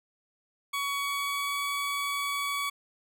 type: tone with pitch glide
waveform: 20% pulse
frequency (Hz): 1125 to 1132.8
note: C#6 to C#6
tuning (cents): +25 to +37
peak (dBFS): -24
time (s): 0.73-2.7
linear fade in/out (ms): 10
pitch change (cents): +12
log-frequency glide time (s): 0.98-1.59
effects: none